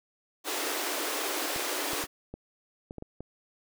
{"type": "high-pass noise", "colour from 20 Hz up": "pink", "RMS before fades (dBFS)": -32, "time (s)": [0.44, 2.07], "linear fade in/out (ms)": 50, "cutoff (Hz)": 280, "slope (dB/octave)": 96}
{"type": "clicks", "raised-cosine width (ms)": 2, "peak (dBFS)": -26, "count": 8, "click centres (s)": [1.562, 1.933, 2.039, 2.34, 2.909, 2.983, 3.024, 3.206]}
{"effects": []}